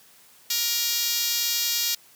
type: tone with high-pass filter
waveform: 5% pulse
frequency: 471.2 Hz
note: A#4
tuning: 19 cents sharp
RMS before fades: -25 dBFS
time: 0.5-1.95 s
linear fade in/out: 5 ms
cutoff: 4500 Hz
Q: 0.6
effects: white hiss -54 dBFS RMS until 2.15 s + high-pass 100 Hz 12 dB/octave